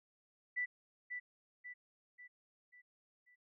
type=tone with echo; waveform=sine; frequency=1975.5 Hz; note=B6; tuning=in tune; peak=-34 dBFS; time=0.56-0.66 s; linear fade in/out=20 ms; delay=540 ms; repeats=5; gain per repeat=-6 dB; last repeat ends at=3.36 s; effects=none